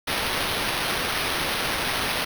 blue noise with sample-and-hold, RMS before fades -26 dBFS, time 0.07-2.25 s, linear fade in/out 10 ms, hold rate 7350 Hz, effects none

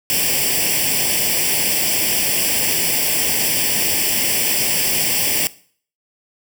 white noise with comb filter, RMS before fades -18 dBFS, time 0.1-5.47 s, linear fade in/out 0 ms, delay 0.38 ms, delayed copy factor +0.85, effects noise-tail reverb RT60 0.5 s tail -19 dB re dry + high-pass 100 Hz 12 dB/octave

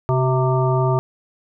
harmonic tone with a mistuned harmonic, 130.81 Hz, C3, in tune, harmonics 1 / 3 / 5 / 7 / 9, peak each -17 / -22 / -24 / -25 / -27 dBFS, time 0.09-0.99 s, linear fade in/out 0 ms, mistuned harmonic 3, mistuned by -52 cents, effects none

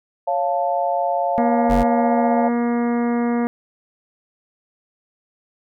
sine chord, Db augmented, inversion none, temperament equal, 554.4 / 698.5 / 880 Hz, Db5 / F5 / A5, 0 / 0 / 0 cents, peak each -23 / -20 / -24 dBFS, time 0.27-2.49 s, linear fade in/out 10 ms
harmonic tone, 237.9 Hz, A#3, 35 cents sharp, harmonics 1 / 2 / 3 / 4 / 5 / 6 / 7 / 8 / 9, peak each -18 / -25 / -29 / -33 / -35 / -40 / -40 / -40 / -41 dBFS, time 1.38-3.47 s, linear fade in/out 0 ms
square tone, 46.91 Hz, F#1, 25 cents sharp, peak -20 dBFS, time 1.69-1.84 s, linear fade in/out 20 ms
effects none

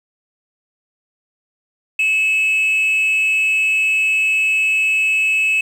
sine tone with frequency modulation, 2600 Hz, E7, 24 cents flat, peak -11 dBFS, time 1.99-5.61 s, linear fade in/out 5 ms, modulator 358 Hz, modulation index 0.21, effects tanh soft clip ceiling -12 dBFS + 7-bit

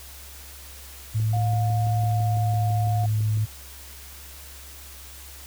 sine tone with pitch glide, 109.6 to 107.53 Hz, A2 to A2, -6 to -39 cents, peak -20 dBFS, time 1.14-3.46 s, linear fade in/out 20 ms, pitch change -33 cents, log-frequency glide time 1.97-2.89 s
click train, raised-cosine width 3 ms, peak -29 dBFS, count 14, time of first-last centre 1.2-3.374 s, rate 5.98 Hz
sine tone, 713 Hz, F5, 36 cents sharp, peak -28 dBFS, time 1.33-3.06 s, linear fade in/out 5 ms
effects added 68 Hz sine -44 dBFS peak until 5.46 s + white hiss -44 dBFS RMS until 5.46 s

